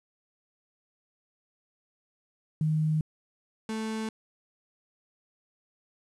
sine / 35% pulse tone pair in turn, 155.56 / 220 Hz, D#3 / A3, 0 / 0 cents, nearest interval tritone, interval 600 cents, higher second, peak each -23 / -29 dBFS, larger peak first, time 2.61-3.01 / 3.69-4.09 s, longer neither, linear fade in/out 2 ms, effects resampled to 24000 Hz + 10-bit

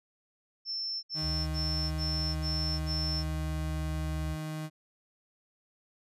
sine tone bursts, 5350 Hz, E8, 25 cents sharp, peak -32 dBFS, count 6, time 0.65-3.24 s, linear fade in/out 50 ms, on 380 ms, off 62 ms
35% pulse tone, 155.56 Hz, D#3, in tune, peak -33 dBFS, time 1.14-4.7 s, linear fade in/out 50 ms
sine tone with pitch glide, 72 to 72.54 Hz, D2 to D2, -34 to -21 cents, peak -32 dBFS, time 1.21-4.37 s, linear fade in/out 50 ms, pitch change +13 cents, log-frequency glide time 1.9-2.05 s
effects resampled to 32000 Hz

